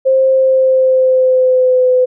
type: tone with pitch glide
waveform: sine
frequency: 528 to 506.2 Hz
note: C5 to B4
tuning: +16 to +43 cents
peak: -7 dBFS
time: 0.05-2.06 s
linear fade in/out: 20 ms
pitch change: -73 cents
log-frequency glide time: 0.3-1.9 s
effects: none